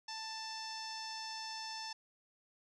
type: tone with low-pass filter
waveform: sawtooth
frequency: 885 Hz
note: A5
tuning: 10 cents sharp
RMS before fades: -44 dBFS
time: 0.08-1.93 s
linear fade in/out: 5 ms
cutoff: 5500 Hz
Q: 7.5
effects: none